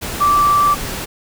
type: tone in noise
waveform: sine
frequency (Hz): 1166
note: D6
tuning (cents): -13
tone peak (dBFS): -10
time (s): 0.2-0.75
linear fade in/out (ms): 20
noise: pink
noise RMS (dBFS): -25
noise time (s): 0.01-1.06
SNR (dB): +12
effects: none